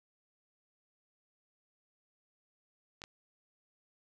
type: clicks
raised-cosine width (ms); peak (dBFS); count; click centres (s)
0.2; -28; 2; 3.018 / 3.039
effects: none